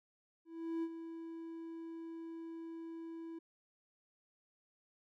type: tone with ADSR envelope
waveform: triangle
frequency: 329.6 Hz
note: E4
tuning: in tune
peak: -32 dBFS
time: 0.45-3.39 s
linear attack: 380 ms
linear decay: 53 ms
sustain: -10 dB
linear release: 8 ms
effects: none